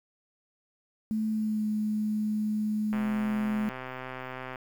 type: tone with pitch glide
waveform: sine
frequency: 217.9 to 213.2 Hz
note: A3 to G#3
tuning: -17 to +46 cents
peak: -26 dBFS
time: 1.11-3.69 s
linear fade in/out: 0 ms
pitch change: -37 cents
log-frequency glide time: 1.3-1.67 s
type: click train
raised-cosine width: 0.5 ms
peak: -23 dBFS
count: 211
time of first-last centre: 2.93-4.558 s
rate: 129 Hz
effects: 9-bit